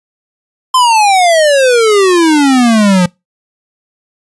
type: exponential sweep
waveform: square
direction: down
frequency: 1046.5 to 174.61 Hz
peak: -6 dBFS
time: 0.74-3.06 s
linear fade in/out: 5 ms
effects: noise-tail reverb RT60 0.2 s tail -24 dB re dry + resampled to 24000 Hz